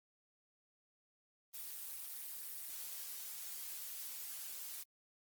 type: noise with amplitude modulation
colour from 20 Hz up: blue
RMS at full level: -44 dBFS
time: 1.53-4.84 s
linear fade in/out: 20 ms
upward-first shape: sine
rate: 140 Hz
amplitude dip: 50%
effects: Opus 24 kbps